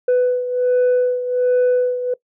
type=beating tone pair; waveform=sine; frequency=497.5 / 498.8 Hz; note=B4 / B4; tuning=+13 / +17 cents; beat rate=1.3 Hz; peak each=-13 / -18 dBFS; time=0.08-2.14 s; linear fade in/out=5 ms; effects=noise-tail reverb RT60 0.1 s tail -21 dB re dry + tanh soft clip ceiling -11 dBFS